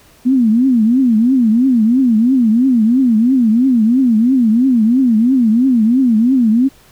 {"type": "tone with vibrato", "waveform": "sine", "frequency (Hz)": 240, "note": "B3", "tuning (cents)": -49, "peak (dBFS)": -8, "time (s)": [0.25, 6.69], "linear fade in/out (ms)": 20, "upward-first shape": "triangle", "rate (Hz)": 3, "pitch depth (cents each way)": 230, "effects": ["pink hiss -47 dBFS RMS until 6.91 s"]}